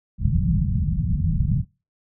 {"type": "low-pass noise", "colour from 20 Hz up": "white", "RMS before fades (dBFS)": -21, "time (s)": [0.18, 1.65], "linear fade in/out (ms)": 50, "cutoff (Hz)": 180, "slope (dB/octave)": 48, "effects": ["noise-tail reverb RT60 0.3 s tail -24 dB re dry"]}